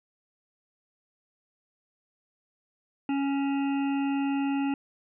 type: harmonic tone with a mistuned harmonic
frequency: 277.2 Hz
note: C#4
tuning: in tune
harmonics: 1 / 3 / 5 / 7 / 9 / 10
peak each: -25 / -35 / -44 / -48 / -44 / -44 dBFS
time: 3.09-4.74 s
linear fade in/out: 2 ms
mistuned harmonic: 9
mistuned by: +27 cents
effects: none